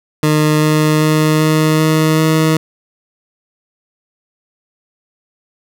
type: tone with pitch steps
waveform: 20% pulse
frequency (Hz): 152.8 / 153.86 / 154.93 / 156.01 / 157.1 / 158.19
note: D#3 / D#3 / D#3 / D#3 / D#3 / D#3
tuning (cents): -31 / -19 / -7 / +5 / +17 / +29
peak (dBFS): -5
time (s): 0.23-2.57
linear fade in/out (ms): 2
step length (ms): 390
effects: none